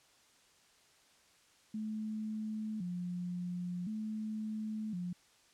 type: tone with vibrato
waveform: sine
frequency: 196 Hz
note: G3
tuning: in tune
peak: -36 dBFS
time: 1.74-5.13 s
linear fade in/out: 5 ms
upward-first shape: square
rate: 0.47 Hz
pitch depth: 170 cents each way
effects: white hiss -66 dBFS RMS until 5.53 s + low-pass 8000 Hz 12 dB/octave